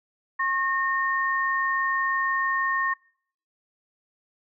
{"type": "tone pair together", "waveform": "sine", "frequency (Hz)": [1083, 1836.5], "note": ["C#6", "A#6"], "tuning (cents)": [-41, -26], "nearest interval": "major sixth", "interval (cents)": 915, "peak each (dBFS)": -25, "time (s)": [0.39, 2.94], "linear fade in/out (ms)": 10, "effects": ["noise-tail reverb RT60 0.6 s tail -25 dB re dry"]}